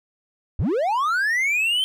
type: linear sweep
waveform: triangle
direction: up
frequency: 51 to 3136 Hz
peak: -17 dBFS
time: 0.59-1.84 s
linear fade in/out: 0 ms
effects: none